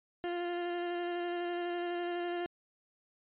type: tone with vibrato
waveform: 30% pulse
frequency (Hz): 349.2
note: F4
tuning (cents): 0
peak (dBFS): -31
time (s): 0.24-2.46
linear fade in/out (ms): 0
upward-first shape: square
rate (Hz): 12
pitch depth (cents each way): 10
effects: resampled to 8000 Hz